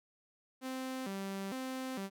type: tone with vibrato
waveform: sawtooth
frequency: 225.3 Hz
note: A3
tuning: 41 cents sharp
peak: -34 dBFS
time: 0.61-2.1 s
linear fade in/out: 50 ms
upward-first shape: square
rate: 1.1 Hz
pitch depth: 250 cents each way
effects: none